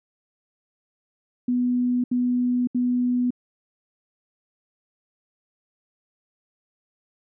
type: tone bursts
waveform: sine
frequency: 246.9 Hz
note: B3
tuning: in tune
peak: -19 dBFS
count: 3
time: 1.48-3.306 s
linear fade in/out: 5 ms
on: 560 ms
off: 73 ms
effects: none